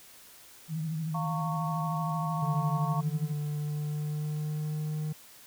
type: tone with vibrato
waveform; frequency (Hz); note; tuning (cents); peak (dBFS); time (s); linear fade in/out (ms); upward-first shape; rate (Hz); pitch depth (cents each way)
sine; 159.1; D#3; +39; -30; 0.68-3.34; 50; sine; 13; 62
type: chord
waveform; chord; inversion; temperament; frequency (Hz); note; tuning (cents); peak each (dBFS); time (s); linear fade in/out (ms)
sine; Bb minor; second; equal with one note detuned; 698.5 / 911.6 / 1108.7; F5 / Bb5 / Db6; 0 / -39 / 0; -37 / -38 / -35; 1.14-3.01; 10
type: tone with pitch glide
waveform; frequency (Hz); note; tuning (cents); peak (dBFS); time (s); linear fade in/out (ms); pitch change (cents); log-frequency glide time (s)
triangle; 146.83 to 153.42; D3 to D#3; 0 to -24; -28; 2.42-5.13; 10; +76; 3.03-4.97
effects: white hiss -53 dBFS RMS until 5.46 s